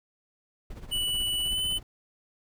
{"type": "noise with tremolo", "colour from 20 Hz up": "brown", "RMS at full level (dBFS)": -37, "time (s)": [0.7, 1.83], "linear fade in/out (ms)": 5, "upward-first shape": "sine", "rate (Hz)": 16, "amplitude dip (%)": 70}
{"type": "tone with pitch glide", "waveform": "square", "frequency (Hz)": [2960, 3019], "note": ["F#7", "F#7"], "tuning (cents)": [0, 34], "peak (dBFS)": -27, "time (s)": [0.91, 1.79], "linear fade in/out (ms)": 20, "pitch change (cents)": 34, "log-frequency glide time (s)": [1.44, 1.59]}
{"effects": []}